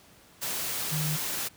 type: tone in noise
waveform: sine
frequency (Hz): 153.2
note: D#3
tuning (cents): -27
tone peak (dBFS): -28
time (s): 0.91-1.17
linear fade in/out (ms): 20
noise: white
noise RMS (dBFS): -32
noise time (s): 0.41-1.49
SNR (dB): +1
effects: pink hiss -56 dBFS RMS until 1.56 s + high-pass 60 Hz 12 dB/octave